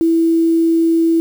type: tone with quantisation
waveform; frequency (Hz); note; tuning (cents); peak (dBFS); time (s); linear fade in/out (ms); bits
sine; 329.9; E4; +1; -10; 0.01-1.2; 0; 6
effects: none